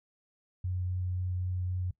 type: tone with vibrato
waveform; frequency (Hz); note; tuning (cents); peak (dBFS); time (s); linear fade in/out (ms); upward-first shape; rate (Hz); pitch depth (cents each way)
sine; 91; F#2; -28; -30; 0.64-1.91; 5; triangle; 3.8; 9
effects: noise-tail reverb RT60 0.1 s tail -20 dB re dry